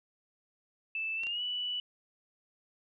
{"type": "tone with pitch glide", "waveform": "sine", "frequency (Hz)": [2637, 2960], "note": ["E7", "F#7"], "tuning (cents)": [0, 0], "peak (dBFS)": -32, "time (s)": [0.95, 1.8], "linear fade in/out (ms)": 2, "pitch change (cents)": 200, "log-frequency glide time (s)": [1.16, 1.42]}
{"type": "clicks", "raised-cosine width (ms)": 0.2, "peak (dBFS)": -30, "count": 2, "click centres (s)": [1.235, 1.269]}
{"effects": []}